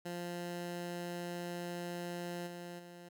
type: tone with level steps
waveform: 15% pulse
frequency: 174.61 Hz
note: F3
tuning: in tune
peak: -33 / -38 / -44 dBFS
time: 0.05-3.09 s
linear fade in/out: 10 ms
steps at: 2.46 / 2.78 s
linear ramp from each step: 20 ms
effects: none